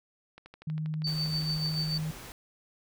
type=click train; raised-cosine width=0.3 ms; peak=-32 dBFS; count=18; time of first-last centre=0.38-1.74 s; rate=12.5 Hz
type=tone with pitch glide; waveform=sine; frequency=155.56 to 156.46 Hz; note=D#3 to D#3; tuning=0 to +10 cents; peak=-30 dBFS; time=0.67-2.11 s; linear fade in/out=5 ms; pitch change=+10 cents; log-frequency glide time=0.96-1.69 s
type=tone with tremolo; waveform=sine; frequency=4567 Hz; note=D8; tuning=49 cents flat; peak=-29 dBFS; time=1.04-1.98 s; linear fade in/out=5 ms; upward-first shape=sine; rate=6.9 Hz; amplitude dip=60%
type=noise; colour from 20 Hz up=pink; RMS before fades=-45 dBFS; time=1.07-2.32 s; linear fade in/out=0 ms
effects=none